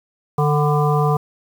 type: harmonic tone with a mistuned harmonic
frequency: 148.5 Hz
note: D3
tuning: 20 cents sharp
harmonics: 1 / 3 / 5 / 7 / 8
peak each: -16 / -21 / -23 / -24 / -25 dBFS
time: 0.38-1.17 s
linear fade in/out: 5 ms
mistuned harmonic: 7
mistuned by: -51 cents
effects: 7-bit